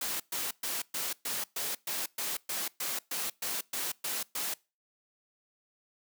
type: noise bursts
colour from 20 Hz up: white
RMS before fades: -34 dBFS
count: 15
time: 0.01-4.54 s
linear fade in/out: 5 ms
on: 190 ms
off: 120 ms
effects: noise-tail reverb RT60 0.3 s tail -24 dB re dry + high-pass 200 Hz 12 dB/octave